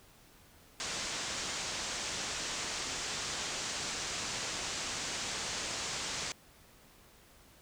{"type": "low-pass noise", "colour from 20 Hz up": "white", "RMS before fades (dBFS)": -38, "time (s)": [0.8, 6.32], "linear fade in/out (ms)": 0, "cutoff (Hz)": 7700, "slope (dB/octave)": 48, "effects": ["pink hiss -60 dBFS RMS until 7.61 s"]}